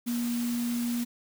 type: tone in noise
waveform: sine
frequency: 238.6 Hz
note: A#3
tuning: 41 cents sharp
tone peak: -27 dBFS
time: 0.06-1.05 s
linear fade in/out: 20 ms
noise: white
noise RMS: -40 dBFS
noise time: 0.06-1.05 s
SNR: +10 dB
effects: none